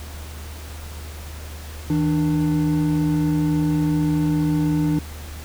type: tone pair together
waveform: triangle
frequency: 159.5 / 297.9 Hz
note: D#3 / D4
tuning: +43 / +25 cents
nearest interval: major seventh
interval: 1082 cents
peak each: -18 dBFS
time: 1.9-4.99 s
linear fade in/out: 2 ms
effects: added 76 Hz sine -33 dBFS peak until 5.44 s + pink hiss -40 dBFS RMS until 5.44 s